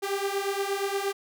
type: beating tone pair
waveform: sawtooth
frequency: 392 / 400.5 Hz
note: G4 / G4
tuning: 0 / +37 cents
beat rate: 8.5 Hz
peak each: -26 dBFS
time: 0.02-1.13 s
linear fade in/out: 20 ms
effects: none